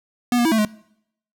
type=tone with pitch steps; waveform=square; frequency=244.1 / 238.9 / 324.1 / 221.7 / 211.8 Hz; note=B3 / A#3 / E4 / A3 / G#3; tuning=-20 / +43 / -29 / +13 / +34 cents; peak=-16 dBFS; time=0.32-0.65 s; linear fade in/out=2 ms; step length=66 ms; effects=noise-tail reverb RT60 0.7 s tail -22 dB re dry